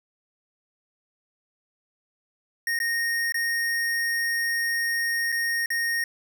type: tone with dropouts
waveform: square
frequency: 1856 Hz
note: A#6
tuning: 8 cents flat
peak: -24 dBFS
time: 2.67-6.04 s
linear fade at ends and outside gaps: 2 ms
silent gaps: 2.79-2.801 / 3.322-3.343 / 5.32-5.324 / 5.66-5.703 s
effects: none